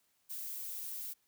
violet noise, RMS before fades -42 dBFS, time 0.29-1.14 s, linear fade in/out 20 ms, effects white hiss -75 dBFS RMS until 1.27 s

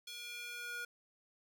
square tone with high-pass filter sweep, 479.4 Hz, A#4, 48 cents sharp, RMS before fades -45 dBFS, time 0.07-0.85 s, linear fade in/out 5 ms, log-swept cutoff 3400 to 1300 Hz, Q 2.2, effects none

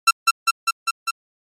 sawtooth tone with echo, 1347 Hz, E6, 37 cents sharp, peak -5 dBFS, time 0.07-0.11 s, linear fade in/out 10 ms, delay 200 ms, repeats 5, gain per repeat -2 dB, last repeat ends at 1.11 s, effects low-pass 11000 Hz 12 dB/octave + MP3 64 kbps

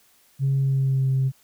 sine tone with pitch glide, 136.4 to 132.9 Hz, C#3 to C3, -28 to +27 cents, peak -17 dBFS, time 0.39-1.32 s, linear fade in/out 50 ms, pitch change -45 cents, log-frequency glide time 0.56-1.08 s, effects tanh soft clip ceiling -15 dBFS + white hiss -59 dBFS RMS until 1.43 s

